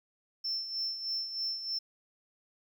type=tone with tremolo; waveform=sine; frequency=5350 Hz; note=E8; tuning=25 cents sharp; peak=-29 dBFS; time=0.44-1.79 s; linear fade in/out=10 ms; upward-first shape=sine; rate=3.2 Hz; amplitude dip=65%; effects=tanh soft clip ceiling -27 dBFS + 11-bit